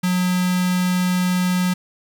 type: tone with notch filter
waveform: square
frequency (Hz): 181.4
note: F#3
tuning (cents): -34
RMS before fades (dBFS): -19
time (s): 0.03-1.74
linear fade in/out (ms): 10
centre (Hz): 470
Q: 0.59
effects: 8-bit

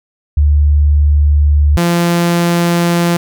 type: tone pair in turn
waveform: sine / sawtooth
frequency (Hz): 73.42 / 171.92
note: D2 / F3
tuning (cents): 0 / -27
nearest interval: octave + minor third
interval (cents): 1473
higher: second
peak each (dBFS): -6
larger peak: neither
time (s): 0.37-1.77 / 1.77-3.17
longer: neither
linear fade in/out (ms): 5
effects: none

